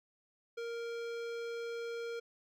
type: tone with hard clipping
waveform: sine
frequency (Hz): 466.2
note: A#4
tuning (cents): 0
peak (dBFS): -40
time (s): 0.57-2.2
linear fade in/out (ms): 10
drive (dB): 17
effects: none